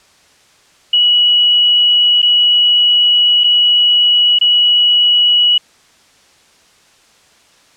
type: tone with dropouts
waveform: sine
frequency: 2927 Hz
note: F#7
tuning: 19 cents flat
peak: -7 dBFS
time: 0.93-5.58 s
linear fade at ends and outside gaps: 5 ms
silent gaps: 2.219-2.227 / 3.437-3.441 / 4.388-4.411 s
effects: white hiss -49 dBFS RMS until 7.76 s + low-pass 7000 Hz 12 dB/octave